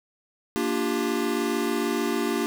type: chord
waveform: square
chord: G minor seventh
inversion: first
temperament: equal with one note detuned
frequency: 233.1 / 293.7 / 349.2 / 395.9 Hz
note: Bb3 / D4 / F4 / G4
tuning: 0 / 0 / 0 / +17 cents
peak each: -30 dBFS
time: 0.56-2.46 s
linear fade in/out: 0 ms
effects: none